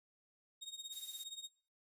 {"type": "tone with tremolo", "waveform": "30% pulse", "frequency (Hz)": 3729, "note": "A#7", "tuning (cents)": 0, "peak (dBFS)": -39, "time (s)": [0.61, 1.49], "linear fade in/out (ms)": 20, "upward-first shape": "triangle", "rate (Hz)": 17, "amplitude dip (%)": 90}
{"type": "noise", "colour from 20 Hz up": "violet", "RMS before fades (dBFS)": -49, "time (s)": [0.92, 1.24], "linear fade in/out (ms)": 5}
{"effects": ["noise-tail reverb RT60 0.5 s tail -25 dB re dry", "resampled to 32000 Hz"]}